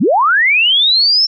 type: linear sweep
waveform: sine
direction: up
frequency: 134.3 to 5420 Hz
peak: -8 dBFS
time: 0-1.27 s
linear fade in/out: 20 ms
effects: none